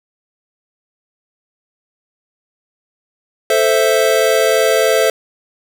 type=chord; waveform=square; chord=A minor; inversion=none; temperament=equal; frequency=440 / 523.3 / 659.3 Hz; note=A4 / C5 / E5; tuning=0 / 0 / 0 cents; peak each=-16 dBFS; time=3.5-5.1 s; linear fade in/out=2 ms; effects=none